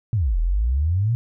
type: exponential two-way sweep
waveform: sine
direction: down then up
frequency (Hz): 122.7 to 38.89 to 122.7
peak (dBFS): -17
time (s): 0.13-1.15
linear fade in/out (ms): 0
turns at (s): 0.39
effects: none